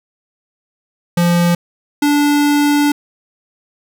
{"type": "tone pair in turn", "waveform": "square", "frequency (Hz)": [173.1, 291.1], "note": ["F3", "D4"], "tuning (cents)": [-15, -15], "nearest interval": "major sixth", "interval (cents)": 900, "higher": "second", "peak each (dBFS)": -11, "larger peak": "neither", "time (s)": [[1.17, 1.55], [2.02, 2.92]], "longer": "second", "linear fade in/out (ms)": 5, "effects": []}